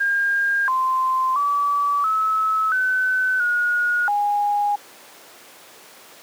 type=tone with pitch steps; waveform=sine; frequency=1611 / 1040 / 1149 / 1296 / 1515 / 1444 / 822 Hz; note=G6 / C6 / D6 / E6 / F#6 / F#6 / G#5; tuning=+47 / -11 / -38 / -30 / +40 / -43 / -18 cents; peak=-17 dBFS; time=0-4.76 s; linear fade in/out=10 ms; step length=680 ms; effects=pink hiss -44 dBFS RMS until 6.22 s + high-pass 400 Hz 12 dB/octave